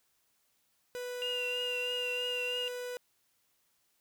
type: tone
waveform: 45% pulse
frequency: 493.9 Hz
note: B4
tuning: in tune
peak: -37 dBFS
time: 0.95-2.97 s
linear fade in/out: 0 ms
type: tone with vibrato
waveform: sine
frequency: 2794 Hz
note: F7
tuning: in tune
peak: -33 dBFS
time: 1.22-2.68 s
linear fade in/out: 0 ms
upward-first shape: triangle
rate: 3.1 Hz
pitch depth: 43 cents each way
effects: white hiss -74 dBFS RMS until 4 s